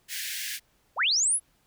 pink high-pass noise, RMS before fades -34 dBFS, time 0.08-0.6 s, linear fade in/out 50 ms, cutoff 1600 Hz, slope 96 dB/octave
sine linear sweep, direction up, 399.6 to 11175 Hz, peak -21 dBFS, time 0.96-1.4 s, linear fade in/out 50 ms
effects pink hiss -67 dBFS RMS until 1.66 s

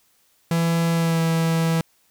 45% pulse tone with pitch glide, 166.8 to 164.03 Hz, E3 to E3, +21 to -8 cents, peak -18 dBFS, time 0.51-1.81 s, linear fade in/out 2 ms, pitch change -29 cents, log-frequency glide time 0.93-1.21 s, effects white hiss -62 dBFS RMS until 2.1 s

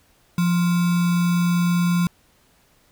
sine tone with sample-and-hold, 174.61 Hz, F3, in tune, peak -16 dBFS, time 0.38-2.07 s, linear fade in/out 2 ms, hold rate 1225 Hz, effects pink hiss -59 dBFS RMS until 2.91 s

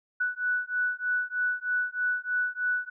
sine beating tone pair, 1480 / 1483.2 Hz, F#6 / F#6, 0 / +4 cents, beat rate 3.2 Hz, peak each -29 dBFS, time 0.2-2.9 s, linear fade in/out 10 ms, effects none

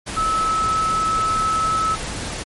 sine tone in noise, 1300 Hz, E6, 24 cents flat, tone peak -17 dBFS, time 0.16-1.96 s, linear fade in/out 20 ms, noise pink, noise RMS -28 dBFS, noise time 0.06-2.44 s, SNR +8 dB, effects MP3 48 kbps

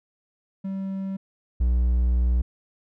triangle tone pair in turn, 193 / 60.79 Hz, G3 / B1, -27 / -27 cents, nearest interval octave + minor sixth, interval 2000 cents, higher first, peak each -25 / -16 dBFS, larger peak second, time 0.64-1.17 / 1.6-2.42 s, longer second, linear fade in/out 10 ms, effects none

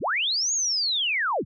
sine linear two-way sweep, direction up then down, 49 to 6770 to 49 Hz, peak -22 dBFS, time 0-1.45 s, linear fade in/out 50 ms, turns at 0.53 s, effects none

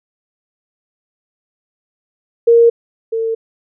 sine tone pair in turn, 466.2 / 451.1 Hz, A#4 / A4, 0 / +43 cents, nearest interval minor second, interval 57 cents, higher first, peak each -5 / -15 dBFS, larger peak first, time 2.47-2.7 / 3.12-3.35 s, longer neither, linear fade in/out 10 ms, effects none

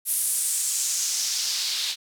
white noise with band-pass filter sweep, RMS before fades -26 dBFS, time 0.05-1.96 s, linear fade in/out 50 ms, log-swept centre 11000 to 3800 Hz, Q 2.3, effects none

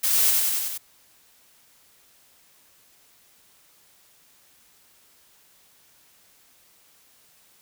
blue noise with echo, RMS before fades -22 dBFS, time 0.03-0.31 s, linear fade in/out 10 ms, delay 94 ms, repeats 5, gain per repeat -2 dB, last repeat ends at 0.78 s, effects white hiss -58 dBFS RMS until 7.61 s

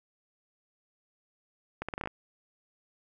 accelerating click train, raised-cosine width 0.5 ms, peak -19 dBFS, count 8, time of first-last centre 1.82-2.074 s, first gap 66 ms, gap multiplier 0.79, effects none

